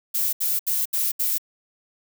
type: noise bursts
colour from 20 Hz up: violet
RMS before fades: -23 dBFS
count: 5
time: 0.14-1.382 s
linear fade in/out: 10 ms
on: 190 ms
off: 73 ms
effects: none